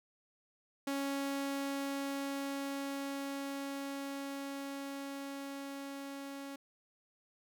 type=tone with level ramp; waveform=sawtooth; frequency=277.2 Hz; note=C#4; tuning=in tune; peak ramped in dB=-30 to -39 dBFS; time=0.87-6.56 s; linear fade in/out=5 ms; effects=none